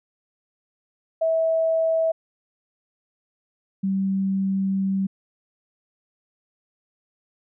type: tone pair in turn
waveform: sine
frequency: 650 / 193.25 Hz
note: E5 / G3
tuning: -24 / -24 cents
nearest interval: octave + major sixth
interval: 2100 cents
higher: first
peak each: -18 / -20 dBFS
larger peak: first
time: 1.21-2.12 / 3.83-5.07 s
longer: second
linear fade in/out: 10 ms
effects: none